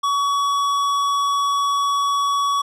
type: tone with tanh clipping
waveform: sine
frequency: 1129 Hz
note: C#6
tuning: 31 cents sharp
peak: -19 dBFS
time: 0.03-2.62 s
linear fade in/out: 10 ms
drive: 14 dB
effects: none